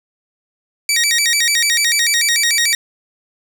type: tone with vibrato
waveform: 15% pulse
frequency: 2082 Hz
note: C7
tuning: 9 cents flat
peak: -6 dBFS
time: 0.89-2.75 s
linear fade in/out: 2 ms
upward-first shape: square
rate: 6.8 Hz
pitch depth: 180 cents each way
effects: none